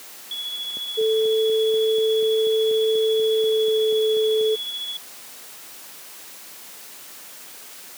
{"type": "tone with tremolo", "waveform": "sine", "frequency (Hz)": 3379, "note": "G#7", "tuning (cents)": 29, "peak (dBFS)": -26, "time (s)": [0.31, 4.97], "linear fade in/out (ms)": 2, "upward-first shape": "square", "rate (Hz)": 14, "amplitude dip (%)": 30}
{"type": "click train", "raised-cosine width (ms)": 2, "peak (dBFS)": -25, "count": 16, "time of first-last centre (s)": [0.77, 4.411], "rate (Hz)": 4.12}
{"type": "tone with pitch glide", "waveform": "sine", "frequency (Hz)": [440, 435.7], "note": ["A4", "A4"], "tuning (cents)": [0, -17], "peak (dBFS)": -17, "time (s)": [0.97, 4.56], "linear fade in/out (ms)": 20, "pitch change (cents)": -17, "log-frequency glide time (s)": [3.27, 3.93]}
{"effects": ["white hiss -41 dBFS RMS until 7.97 s", "high-pass 200 Hz 12 dB/octave"]}